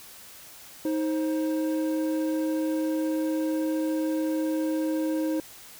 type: tone pair together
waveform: triangle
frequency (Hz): 314.8 / 529.4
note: D#4 / C5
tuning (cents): +20 / +20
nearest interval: major sixth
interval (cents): 900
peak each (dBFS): -23 / -30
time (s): 0.85-5.4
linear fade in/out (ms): 2
effects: white hiss -47 dBFS RMS until 5.79 s